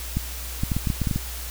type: clicks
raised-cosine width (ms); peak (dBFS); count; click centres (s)
5; -11; 10; 0.17 / 0.635 / 0.718 / 0.766 / 0.872 / 0.902 / 1.017 / 1.072 / 1.112 / 1.16
effects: added 60 Hz sine -33 dBFS peak until 1.5 s + white hiss -36 dBFS RMS until 1.5 s